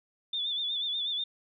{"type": "tone with vibrato", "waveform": "sine", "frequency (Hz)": 3520, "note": "A7", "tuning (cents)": 0, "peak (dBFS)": -29, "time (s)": [0.33, 1.24], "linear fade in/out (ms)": 5, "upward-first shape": "sine", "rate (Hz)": 8.2, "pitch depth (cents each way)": 65, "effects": []}